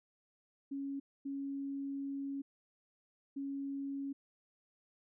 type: tone bursts at uneven times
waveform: sine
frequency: 276.8 Hz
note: C#4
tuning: 2 cents flat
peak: -37 dBFS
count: 3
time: 0.71-1 / 1.25-2.42 / 3.36-4.13 s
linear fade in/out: 10 ms
effects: none